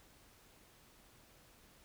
silence, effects pink hiss -64 dBFS RMS until 1.84 s

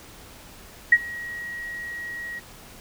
sine tone with ADSR envelope, 1901 Hz, A#6, 33 cents sharp, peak -8 dBFS, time 0.92-2.4 s, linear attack 6 ms, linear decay 47 ms, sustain -23 dB, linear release 17 ms, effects pink hiss -46 dBFS RMS until 2.8 s

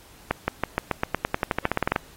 accelerating click train, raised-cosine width 0.5 ms, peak -6 dBFS, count 19, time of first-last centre 0.31-1.961 s, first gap 170 ms, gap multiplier 0.92, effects pink hiss -51 dBFS RMS until 2.16 s + AAC 48 kbps

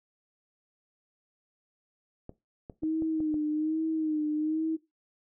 clicks, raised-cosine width 2 ms, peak -28 dBFS, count 6, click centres 2.294 / 2.698 / 2.834 / 3.022 / 3.204 / 3.342 s
sine tone with vibrato, 311.1 Hz, D#4, in tune, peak -26 dBFS, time 2.82-4.77 s, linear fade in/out 20 ms, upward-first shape sine, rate 1.2 Hz, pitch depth 51 cents each way
effects noise-tail reverb RT60 0.2 s tail -17 dB re dry

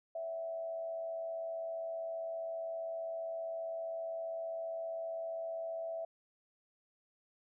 sine tone with frequency modulation, 659.3 Hz, E5, in tune, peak -37 dBFS, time 0.15-6.05 s, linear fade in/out 5 ms, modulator 95.2 Hz, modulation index 0.34, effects none

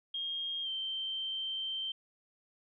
sine tone with pitch glide, 3234 to 3126 Hz, G#7 to G7, -47 to -6 cents, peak -34 dBFS, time 0.14-1.92 s, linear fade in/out 5 ms, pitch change -59 cents, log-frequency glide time 0.63-0.68 s, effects none

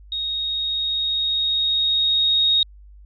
sine tone with level ramp, 3745 Hz, A#7, 7 cents sharp, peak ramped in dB -23 to -14 dBFS, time 0.12-2.63 s, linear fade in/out 2 ms, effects added 50 Hz sine -42 dBFS peak until 3.05 s

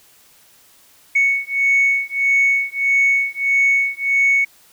sine beating tone pair, 2217 / 2218.6 Hz, C#7 / C#7, 0 / +1 cents, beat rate 1.6 Hz, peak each -16 dBFS, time 1.15-4.45 s, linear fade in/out 10 ms, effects tanh soft clip ceiling -8 dBFS + white hiss -51 dBFS RMS until 4.72 s

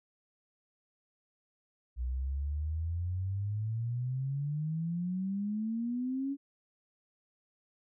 sine exponential sweep, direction up, 60.2 to 282.5 Hz, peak -31 dBFS, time 1.96-6.37 s, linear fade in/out 50 ms, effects none

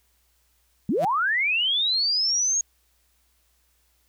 sine linear sweep, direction up, 167.3 to 6640 Hz, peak -20 dBFS, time 0.89-2.61 s, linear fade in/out 2 ms
sawtooth tone with exponential growth, 165.7 Hz, E3, 9 cents sharp, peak -22 dBFS, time 0.93-1.05 s, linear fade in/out 5 ms, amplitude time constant 25 ms
effects added 60 Hz sine -67 dBFS peak until 4.08 s + white hiss -67 dBFS RMS until 4.08 s

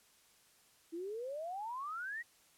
sine exponential sweep, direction up, 321.9 to 1944 Hz, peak -39 dBFS, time 0.92-2.23 s, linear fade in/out 20 ms, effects white hiss -67 dBFS RMS until 2.57 s + low-pass 12000 Hz 12 dB/octave

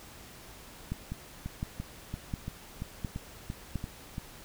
two click trains, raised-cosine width 5 ms, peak -23 / -20 dBFS, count 10 / 5, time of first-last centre 1.12-4.181 / 0.92-3.757 s, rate 2.94 / 1.41 Hz, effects pink hiss -50 dBFS RMS until 4.44 s

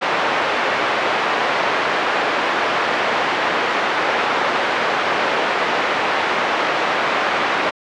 pink band-pass noise, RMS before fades -19 dBFS, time 0.01-7.71 s, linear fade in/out 20 ms, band 530 to 2300 Hz, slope 12 dB/octave, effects low-pass 6000 Hz 12 dB/octave

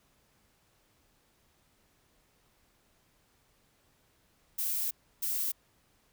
violet noise bursts at uneven times, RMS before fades -32 dBFS, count 2, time 4.58-4.91 / 5.22-5.52 s, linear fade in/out 10 ms, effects pink hiss -69 dBFS RMS until 6.12 s

